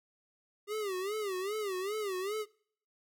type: tone with vibrato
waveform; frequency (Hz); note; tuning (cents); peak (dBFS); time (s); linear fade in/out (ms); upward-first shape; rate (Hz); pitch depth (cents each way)
square; 398.8; G4; +30; -34; 0.67-2.46; 50; sine; 2.5; 150
effects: noise-tail reverb RT60 0.6 s tail -24 dB re dry